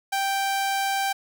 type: tone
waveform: sawtooth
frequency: 784 Hz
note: G5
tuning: in tune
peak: -19 dBFS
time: 0.12-1.13 s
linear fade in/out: 10 ms
effects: none